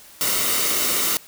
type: noise with comb filter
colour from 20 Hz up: white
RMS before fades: -21 dBFS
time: 0.21-1.17 s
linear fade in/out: 0 ms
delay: 1.2 ms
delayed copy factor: -0.5
effects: white hiss -46 dBFS RMS until 1.27 s